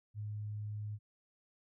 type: tone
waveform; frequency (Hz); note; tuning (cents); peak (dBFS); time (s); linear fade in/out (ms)
sine; 105.2; G#2; +23; -38; 0.14-0.99; 50
effects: none